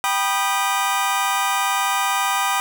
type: chord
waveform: sawtooth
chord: G augmented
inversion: none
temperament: just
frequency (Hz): 784 / 980 / 1225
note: G5 / B5 / D#6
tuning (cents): 0 / -14 / -27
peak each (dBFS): -19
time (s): 0.04-2.6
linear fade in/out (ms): 0
effects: none